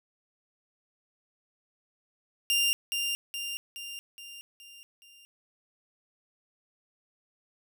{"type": "tone with echo", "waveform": "sawtooth", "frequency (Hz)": 2794, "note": "F7", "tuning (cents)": 0, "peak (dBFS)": -20, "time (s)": [2.5, 2.73], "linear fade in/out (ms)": 0, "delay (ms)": 420, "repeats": 6, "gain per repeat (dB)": -5, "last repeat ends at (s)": 5.25, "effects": []}